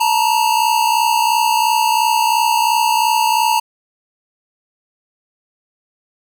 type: tone pair together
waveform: square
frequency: 884.1 / 947 Hz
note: A5 / A#5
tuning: +8 / +27 cents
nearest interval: minor second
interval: 119 cents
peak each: -16 dBFS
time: 0-3.6 s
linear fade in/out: 10 ms
effects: none